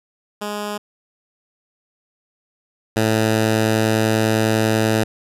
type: tone pair in turn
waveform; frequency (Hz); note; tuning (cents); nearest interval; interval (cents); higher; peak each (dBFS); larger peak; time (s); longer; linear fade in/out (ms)
10% pulse; 207.7 / 110.03; G#3 / A2; 0 / 0; major seventh; 1100; first; -16 / -7; second; 0.41-0.78 / 2.96-5.04; second; 10
effects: resampled to 32000 Hz